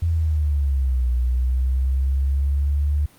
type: exponential two-way sweep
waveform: sine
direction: down then up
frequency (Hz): 84.9 to 60.8 to 73.8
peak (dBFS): -17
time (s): 0.02-3.06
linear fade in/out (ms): 5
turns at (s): 1.1
effects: pink hiss -52 dBFS RMS until 3.18 s + Opus 48 kbps